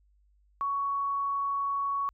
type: tone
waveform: sine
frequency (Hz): 1117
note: C#6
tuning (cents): +13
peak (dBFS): -27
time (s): 0.61-2.09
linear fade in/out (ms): 0
effects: added 50 Hz sine -62 dBFS peak until 2.13 s